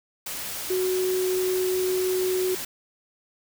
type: tone in noise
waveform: sine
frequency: 370 Hz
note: F#4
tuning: in tune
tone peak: -22 dBFS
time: 0.7-2.55 s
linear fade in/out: 5 ms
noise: white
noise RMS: -33 dBFS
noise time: 0.26-2.65 s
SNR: +8 dB
effects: none